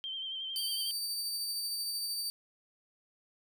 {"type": "tone with vibrato", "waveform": "sine", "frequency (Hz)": 3136, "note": "G7", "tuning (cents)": 0, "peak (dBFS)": -36, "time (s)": [0.04, 0.91], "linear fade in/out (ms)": 0, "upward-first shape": "triangle", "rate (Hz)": 11, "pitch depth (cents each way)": 44}
{"type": "tone with tremolo", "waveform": "sawtooth", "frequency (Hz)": 4622, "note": "D8", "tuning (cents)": -28, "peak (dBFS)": -30, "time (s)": [0.56, 2.3], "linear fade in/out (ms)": 0, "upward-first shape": "sine", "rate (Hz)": 13, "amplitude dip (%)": 25}
{"effects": []}